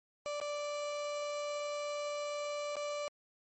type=tone with dropouts; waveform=35% pulse; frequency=586 Hz; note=D5; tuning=4 cents flat; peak=-34 dBFS; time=0.26-3.08 s; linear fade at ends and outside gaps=0 ms; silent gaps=0.401-0.414 / 2.756-2.767 s; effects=MP3 32 kbps